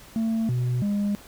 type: tone with pitch steps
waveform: sine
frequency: 224.4 / 123.9 / 203.9 Hz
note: A3 / B2 / G#3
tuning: +34 / +6 / -32 cents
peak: -19 dBFS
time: 0.16-1.15 s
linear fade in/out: 0 ms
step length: 330 ms
effects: tanh soft clip ceiling -21 dBFS + pink hiss -48 dBFS RMS until 1.27 s